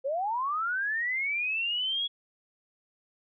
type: linear sweep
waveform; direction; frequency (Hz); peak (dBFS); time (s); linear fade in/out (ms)
sine; up; 511 to 3369; -27; 0.04-2.08; 20
effects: none